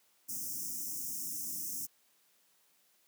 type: band-stop noise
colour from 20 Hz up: white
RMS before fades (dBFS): -39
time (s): 0.28-1.87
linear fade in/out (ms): 20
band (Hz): 330 to 5300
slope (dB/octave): 96
effects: white hiss -70 dBFS RMS until 3.07 s + high-pass 150 Hz 12 dB/octave